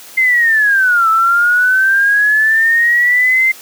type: linear two-way sweep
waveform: sine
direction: down then up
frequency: 2093 to 1309 to 2093 Hz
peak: -8 dBFS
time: 0.17-3.52 s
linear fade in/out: 10 ms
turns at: 1.09 s
effects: white hiss -36 dBFS RMS until 3.61 s + high-pass 200 Hz 12 dB/octave